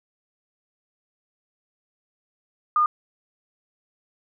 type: tone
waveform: sine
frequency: 1217 Hz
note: D#6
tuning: 39 cents flat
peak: -16 dBFS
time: 2.76-2.86 s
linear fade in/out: 2 ms
effects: none